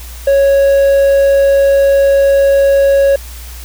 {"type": "tone with hard clipping", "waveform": "triangle", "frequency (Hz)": 553, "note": "C#5", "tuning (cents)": -4, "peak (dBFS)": -7, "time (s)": [0.27, 3.16], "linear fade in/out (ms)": 5, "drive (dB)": 6, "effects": ["added 60 Hz sine -27 dBFS peak until 3.64 s", "white hiss -34 dBFS RMS until 3.64 s"]}